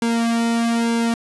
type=tone with flanger; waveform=sawtooth; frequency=231.9 Hz; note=A#3; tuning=9 cents flat; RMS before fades=-19 dBFS; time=0.02-1.14 s; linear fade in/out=2 ms; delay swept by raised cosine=1.6 to 2.5 ms; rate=1.1 Hz; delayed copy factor=-1; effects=resampled to 24000 Hz + 8-bit